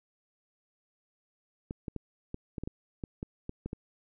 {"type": "clicks", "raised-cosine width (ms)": 3, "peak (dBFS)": -23, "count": 12, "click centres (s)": [1.709, 1.882, 1.963, 2.344, 2.582, 2.636, 2.675, 3.038, 3.229, 3.494, 3.66, 3.731], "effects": []}